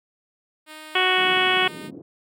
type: tone with vibrato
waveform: 5% pulse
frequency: 308.3 Hz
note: D#4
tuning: 16 cents flat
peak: -27 dBFS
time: 0.66-1.91 s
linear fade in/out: 50 ms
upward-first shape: sine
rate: 1.6 Hz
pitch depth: 10 cents each way
type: harmonic tone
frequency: 370 Hz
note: F#4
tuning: in tune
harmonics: 1 / 2 / 3 / 4 / 5 / 6 / 7 / 8 / 9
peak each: -26 / -26 / -26 / -26 / -26 / -26 / -26 / -26 / -26 dBFS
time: 0.95-1.68 s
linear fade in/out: 5 ms
type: band-pass noise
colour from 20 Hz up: white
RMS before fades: -39 dBFS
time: 1.18-2.02 s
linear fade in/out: 2 ms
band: 140 to 370 Hz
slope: 24 dB/octave
effects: none